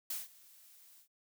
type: noise with ADSR envelope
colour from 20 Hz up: blue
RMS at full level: -37 dBFS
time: 0.1-1.08 s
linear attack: 6 ms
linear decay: 170 ms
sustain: -23 dB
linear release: 88 ms
effects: none